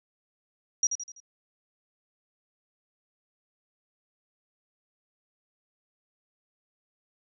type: tone with echo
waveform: sine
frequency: 5740 Hz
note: F8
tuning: 47 cents sharp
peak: -20 dBFS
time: 0.83-0.87 s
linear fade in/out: 2 ms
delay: 83 ms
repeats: 4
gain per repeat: -7 dB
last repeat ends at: 1.202 s
effects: none